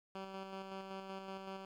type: tone with tremolo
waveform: 10% pulse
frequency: 192.4 Hz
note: G3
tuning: 32 cents flat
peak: -35 dBFS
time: 0.15-1.65 s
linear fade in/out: 2 ms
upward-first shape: square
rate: 5.3 Hz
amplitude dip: 35%
effects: low-pass 4000 Hz 12 dB/octave + 11-bit